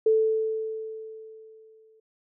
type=tone with exponential decay; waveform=sine; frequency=440 Hz; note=A4; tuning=in tune; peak=-16 dBFS; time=0.06-2 s; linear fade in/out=5 ms; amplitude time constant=420 ms; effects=none